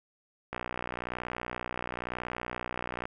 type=click train; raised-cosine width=0.5 ms; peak=-19 dBFS; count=155; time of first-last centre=0.53-3.055 s; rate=61 Hz; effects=none